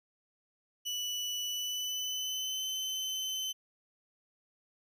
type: tone with pitch glide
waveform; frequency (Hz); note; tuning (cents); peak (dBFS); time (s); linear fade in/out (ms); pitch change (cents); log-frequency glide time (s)
30% pulse; 2960 to 3057; F#7 to G7; 0 to -44; -31; 0.85-3.53; 20; +56; 1.44-2.65
effects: none